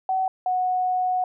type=tone pair in turn; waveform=sine; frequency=756 / 735.3 Hz; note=F#5 / F#5; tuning=+37 / -11 cents; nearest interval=unison; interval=48 cents; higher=first; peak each=-20 dBFS; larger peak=neither; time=0.09-0.28 / 0.46-1.24 s; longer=second; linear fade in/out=2 ms; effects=none